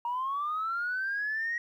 sine linear sweep, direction up, 937 to 1900 Hz, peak -28 dBFS, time 0.05-1.58 s, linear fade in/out 2 ms, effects tanh soft clip ceiling -25 dBFS + 11-bit

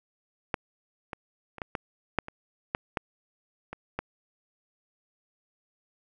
clicks, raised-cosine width 0.5 ms, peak -11 / -20 / -27 / -17 / -15 / -8 / -24 / -11 / -12 / -22 / -15 dBFS, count 11, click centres 0.542 / 1.132 / 1.583 / 1.618 / 1.752 / 2.187 / 2.284 / 2.749 / 2.972 / 3.73 / 3.99 s, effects none

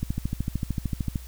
click train, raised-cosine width 5 ms, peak -14 dBFS, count 16, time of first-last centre 0.03-1.158 s, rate 13.3 Hz, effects added 60 Hz sine -39 dBFS peak until 1.27 s + white hiss -50 dBFS RMS until 1.27 s

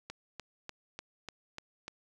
click train, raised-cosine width 0.2 ms, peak -24 dBFS, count 7, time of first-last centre 0.1-1.88 s, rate 3.37 Hz, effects none

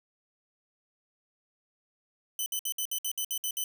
5% pulse tone bursts, 3022 Hz, F#7, 36 cents sharp, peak -21 dBFS, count 10, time 2.39-3.64 s, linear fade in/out 2 ms, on 71 ms, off 60 ms, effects none

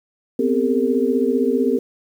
sine tone cluster, 247.6 / 263.1 / 401.7 / 456.7 Hz, B3 / C4 / G4 / A#4, +5 / +10 / +42 / -36 cents, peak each -21 dBFS, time 0.39-1.79 s, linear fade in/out 5 ms, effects 8-bit

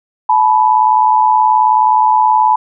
sine tone pair together, 866.1 / 985 Hz, A5 / B5, -28 / -5 cents, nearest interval major second, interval 223 cents, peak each -10 dBFS, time 0.29-2.56 s, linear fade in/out 5 ms, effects none

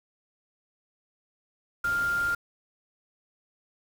sine tone in noise, 1400 Hz, F6, 4 cents sharp, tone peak -24 dBFS, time 1.84-2.35 s, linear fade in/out 5 ms, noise pink, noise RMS -41 dBFS, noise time 1.84-2.35 s, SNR +14 dB, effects none

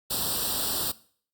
white noise with comb filter, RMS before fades -28 dBFS, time 0.1-0.92 s, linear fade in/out 10 ms, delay 0.23 ms, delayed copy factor +0.95, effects noise-tail reverb RT60 0.5 s tail -19 dB re dry + Opus 48 kbps

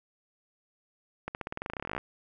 accelerating click train, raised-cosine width 0.5 ms, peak -19 dBFS, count 21, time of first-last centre 1.28-1.98 s, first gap 69 ms, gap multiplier 0.92, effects none

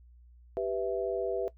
sine chord, E minor, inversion first, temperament equal, 392 / 493.9 / 659.3 Hz, G4 / B4 / E5, 0 / 0 / 0 cents, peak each -33 dBFS, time 0.57-1.48 s, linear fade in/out 0 ms, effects noise-tail reverb RT60 0.1 s tail -17 dB re dry + added 60 Hz sine -53 dBFS peak until 1.57 s

